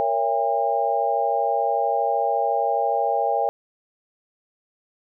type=chord; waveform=sine; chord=A# diminished seventh; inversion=none; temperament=just; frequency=466.2 / 559.4 / 671.3 / 805.5 Hz; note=A#4 / C#5 / E5 / G5; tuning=0 / +16 / +31 / +47 cents; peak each=-27 / -26 / -25 / -22 dBFS; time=0-3.49 s; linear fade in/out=0 ms; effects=none